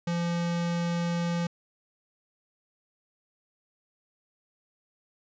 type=tone; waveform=square; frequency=171.5 Hz; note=F3; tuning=31 cents flat; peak=-27 dBFS; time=0.07-1.47 s; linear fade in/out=5 ms; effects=resampled to 16000 Hz